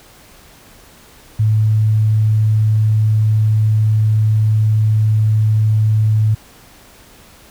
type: tone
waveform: sine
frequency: 108.3 Hz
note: A2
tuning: 27 cents flat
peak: -10 dBFS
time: 1.39-6.35 s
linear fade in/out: 10 ms
effects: pink hiss -44 dBFS RMS until 7.5 s